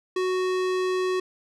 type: tone with low-pass filter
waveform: square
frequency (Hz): 370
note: F#4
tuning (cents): 0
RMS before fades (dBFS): -25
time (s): 0.16-1.2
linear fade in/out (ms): 5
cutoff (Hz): 6400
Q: 0.53
effects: none